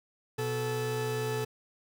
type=tone pair together; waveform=40% pulse; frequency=123.81 / 434.9 Hz; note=B2 / A4; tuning=+5 / -20 cents; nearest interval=octave + minor seventh; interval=2175 cents; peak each=-33 / -31 dBFS; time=0.38-1.45 s; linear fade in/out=10 ms; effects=none